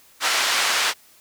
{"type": "band-pass noise", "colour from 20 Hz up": "pink", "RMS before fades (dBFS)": -21, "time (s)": [0.2, 0.94], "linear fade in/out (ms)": 50, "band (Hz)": [1100, 6700], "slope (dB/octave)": 12, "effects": ["white hiss -53 dBFS RMS until 1.2 s"]}